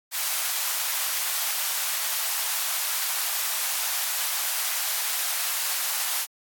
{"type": "high-pass noise", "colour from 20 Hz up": "white", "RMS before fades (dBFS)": -27, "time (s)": [0.11, 6.27], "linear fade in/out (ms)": 50, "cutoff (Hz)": 710, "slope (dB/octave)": 24, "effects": ["AAC 64 kbps"]}